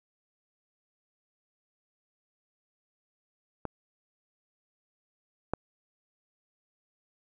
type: clicks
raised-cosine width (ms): 1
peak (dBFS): -19 / -14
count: 2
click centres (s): 3.653 / 5.536
effects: none